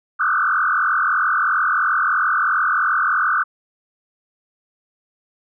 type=tone with frequency modulation; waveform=sine; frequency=1351 Hz; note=E6; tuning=42 cents sharp; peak=-15 dBFS; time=0.19-3.44 s; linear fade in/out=20 ms; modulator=43 Hz; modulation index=4.4; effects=none

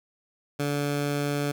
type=tone; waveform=15% pulse; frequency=144.3 Hz; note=D3; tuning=30 cents flat; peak=-19 dBFS; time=0.59-1.52 s; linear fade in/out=10 ms; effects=none

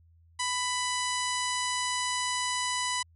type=harmonic tone; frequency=994 Hz; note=B5; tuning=11 cents sharp; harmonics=1 / 2 / 3 / 4 / 5 / 6 / 7 / 8 / 9 / 10; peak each=-32 / -35 / -37 / -38 / -39 / -40 / -40 / -41 / -42 / -42 dBFS; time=0.39-3.03 s; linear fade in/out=10 ms; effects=added 83 Hz sine -57 dBFS peak until 3.15 s

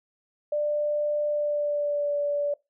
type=tone with pitch glide; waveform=sine; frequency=593 to 579.1 Hz; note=D5 to D5; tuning=+17 to -24 cents; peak=-23 dBFS; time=0.52-2.54 s; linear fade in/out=5 ms; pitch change=-41 cents; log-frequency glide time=1.27-2.16 s; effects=noise-tail reverb RT60 0.2 s tail -21 dB re dry

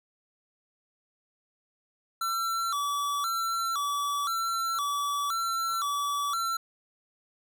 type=tone with vibrato; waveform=square; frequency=1244.5 Hz; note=D#6; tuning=in tune; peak=-28 dBFS; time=2.21-6.57 s; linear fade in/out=5 ms; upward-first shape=square; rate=0.97 Hz; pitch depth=140 cents each way; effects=none

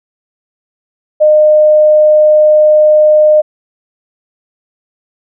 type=tone; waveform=sine; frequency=610 Hz; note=D#5; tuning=34 cents flat; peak=-3 dBFS; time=1.2-3.42 s; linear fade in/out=20 ms; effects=none

